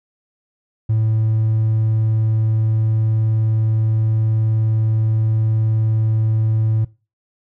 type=tone; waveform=triangle; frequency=110.1 Hz; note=A2; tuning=2 cents sharp; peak=-11 dBFS; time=0.89-6.85 s; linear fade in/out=10 ms; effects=noise-tail reverb RT60 0.3 s tail -22 dB re dry + tanh soft clip ceiling -8 dBFS